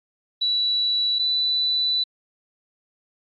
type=tone pair in turn; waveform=sine; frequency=3937 / 3978 Hz; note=B7 / B7; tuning=-6 / +12 cents; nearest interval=unison; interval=18 cents; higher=second; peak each=-19 dBFS; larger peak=neither; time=0.41-1.19 / 1.19-2.04 s; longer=second; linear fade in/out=10 ms; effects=AAC 64 kbps